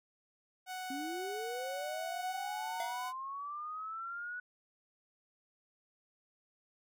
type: tone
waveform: sawtooth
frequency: 741 Hz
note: F#5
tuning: 2 cents sharp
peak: -36 dBFS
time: 0.66-3.13 s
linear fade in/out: 50 ms
type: linear sweep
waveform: sine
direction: up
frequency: 261.5 to 1480 Hz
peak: -39 dBFS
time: 0.9-4.4 s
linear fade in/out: 5 ms
type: tone with exponential decay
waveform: square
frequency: 690 Hz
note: F5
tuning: 21 cents flat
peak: -36 dBFS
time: 2.8-3.09 s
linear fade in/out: 1 ms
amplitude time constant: 61 ms
effects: none